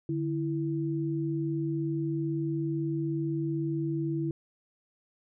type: tone pair together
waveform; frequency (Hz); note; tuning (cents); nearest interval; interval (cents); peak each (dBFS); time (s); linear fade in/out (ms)
sine; 147.33 / 329.6; D3 / E4; +6 / 0; octave + major second; 1394; -31 / -30; 0.09-4.31; 2
effects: none